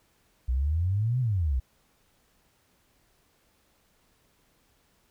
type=exponential two-way sweep; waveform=sine; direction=up then down; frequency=59.6 to 130.81 to 59.6 Hz; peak=-23 dBFS; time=0.48-1.6 s; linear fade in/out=10 ms; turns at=1.2 s; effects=pink hiss -67 dBFS RMS until 5.1 s